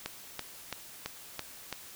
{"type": "click train", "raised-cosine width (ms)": 0.2, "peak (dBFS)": -17, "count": 6, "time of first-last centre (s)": [0.06, 1.727], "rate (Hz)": 3, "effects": ["white hiss -49 dBFS RMS until 1.95 s"]}